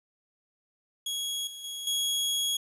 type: tone with level steps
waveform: sawtooth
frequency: 3325 Hz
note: G#7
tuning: 1 cent sharp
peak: -27 / -37 / -32 / -23 dBFS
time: 1.06-2.57 s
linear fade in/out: 5 ms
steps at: 1.47 / 1.64 / 1.87 s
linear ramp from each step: 2 ms
effects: resampled to 32000 Hz + 10-bit